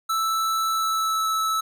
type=tone with pitch glide; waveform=square; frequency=1318.5 to 1307.1 Hz; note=E6 to E6; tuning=0 to -15 cents; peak=-22 dBFS; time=0.09-1.61 s; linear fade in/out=10 ms; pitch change=-15 cents; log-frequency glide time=0.71-1.27 s; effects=none